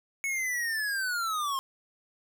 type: linear sweep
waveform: square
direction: down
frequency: 2217 to 1054 Hz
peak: -29 dBFS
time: 0.24-1.59 s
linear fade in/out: 0 ms
effects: none